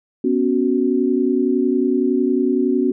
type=chord; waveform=sine; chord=B suspended second; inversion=none; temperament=just; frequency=246.9 / 277.8 / 370.4 Hz; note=B3 / C#4 / F#4; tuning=0 / +4 / +2 cents; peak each=-19 dBFS; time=0.24-2.92 s; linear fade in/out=5 ms; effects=none